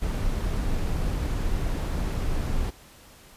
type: noise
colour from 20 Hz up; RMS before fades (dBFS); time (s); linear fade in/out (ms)
brown; -26; 0.01-2.71; 20
effects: pink hiss -51 dBFS RMS until 3.36 s + resampled to 32000 Hz